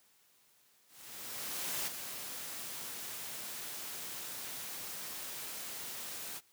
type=noise with ADSR envelope; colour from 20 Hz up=white; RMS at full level=-36 dBFS; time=0.87-6.41 s; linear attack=1000 ms; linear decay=16 ms; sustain=-7 dB; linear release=41 ms; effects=white hiss -68 dBFS RMS until 6.52 s + high-pass 100 Hz 12 dB/octave